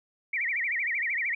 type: tone with vibrato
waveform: sine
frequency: 2087 Hz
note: C7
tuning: 5 cents flat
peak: -26 dBFS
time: 0.33-1.35 s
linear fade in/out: 5 ms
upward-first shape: sine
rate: 13 Hz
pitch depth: 220 cents each way
effects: none

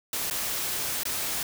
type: noise with dropouts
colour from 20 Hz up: white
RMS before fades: -30 dBFS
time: 0.13-1.43 s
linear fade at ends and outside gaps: 2 ms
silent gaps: 0.3-0.309 / 1.034-1.053 s
effects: none

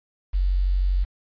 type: tone with quantisation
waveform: sine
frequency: 46.25 Hz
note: F#1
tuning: in tune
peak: -18 dBFS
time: 0.33-1.05 s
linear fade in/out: 20 ms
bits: 8
effects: resampled to 11025 Hz

